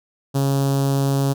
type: tone with notch filter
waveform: sawtooth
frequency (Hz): 137.8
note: C#3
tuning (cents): -10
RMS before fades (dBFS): -19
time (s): 0.34-1.34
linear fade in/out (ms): 20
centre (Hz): 2100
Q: 0.59
effects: none